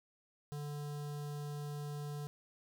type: tone with notch filter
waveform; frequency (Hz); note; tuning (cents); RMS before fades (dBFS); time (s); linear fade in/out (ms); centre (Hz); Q
square; 146.5; D3; -4; -42; 0.52-2.27; 0; 2200; 1.2
effects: none